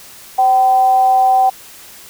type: tone with frequency modulation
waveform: sine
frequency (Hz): 768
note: G5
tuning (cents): -36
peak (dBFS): -8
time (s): 0.38-1.5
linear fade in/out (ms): 10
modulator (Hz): 246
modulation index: 0.21
effects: white hiss -38 dBFS RMS until 2.09 s